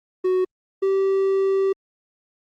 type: tone pair in turn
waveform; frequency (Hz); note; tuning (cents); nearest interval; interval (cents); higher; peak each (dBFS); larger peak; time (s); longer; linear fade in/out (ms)
triangle; 370 / 387.7; F#4 / G4; 0 / -19; minor second; 81; second; -15; neither; 0.24-0.45 / 0.82-1.73; second; 10
effects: Opus 24 kbps